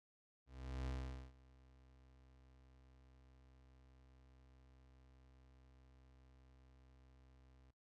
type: tone with ADSR envelope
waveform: 35% pulse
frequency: 64.8 Hz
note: C2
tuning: 16 cents flat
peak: -39 dBFS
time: 0.46-7.71 s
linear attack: 410 ms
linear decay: 450 ms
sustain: -24 dB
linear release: 7 ms
effects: noise-tail reverb RT60 0.2 s tail -21 dB re dry + low-pass 6000 Hz 12 dB/octave